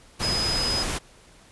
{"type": "tone in noise", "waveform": "sine", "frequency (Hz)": 5030, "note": "D#8", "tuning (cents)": 18, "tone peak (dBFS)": -24, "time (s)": [0.22, 0.84], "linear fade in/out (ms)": 20, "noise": "pink", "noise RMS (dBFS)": -28, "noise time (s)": [0.19, 0.99], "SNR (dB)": 1, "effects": ["pink hiss -53 dBFS RMS until 1.51 s", "resampled to 24000 Hz"]}